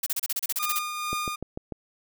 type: noise bursts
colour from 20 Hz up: blue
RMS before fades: -27 dBFS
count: 12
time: 0.03-0.79 s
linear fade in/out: 5 ms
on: 34 ms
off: 32 ms
type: tone with tremolo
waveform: sawtooth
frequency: 1217 Hz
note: D#6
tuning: 39 cents flat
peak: -23 dBFS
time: 0.59-1.36 s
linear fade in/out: 10 ms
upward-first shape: triangle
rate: 2.2 Hz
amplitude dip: 45%
type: click train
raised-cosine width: 2 ms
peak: -19 dBFS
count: 5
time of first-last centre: 1.13-1.723 s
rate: 6.75 Hz
effects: none